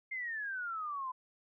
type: exponential sweep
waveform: sine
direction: down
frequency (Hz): 2126 to 1005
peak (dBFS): -36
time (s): 0.11-1.12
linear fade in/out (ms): 10
effects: none